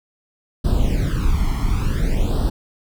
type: noise with flanger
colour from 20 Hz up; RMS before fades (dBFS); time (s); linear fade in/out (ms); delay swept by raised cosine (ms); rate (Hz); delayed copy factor
brown; -18; 0.64-2.5; 10; 0.22 to 0.96; 0.56; +0.9
effects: none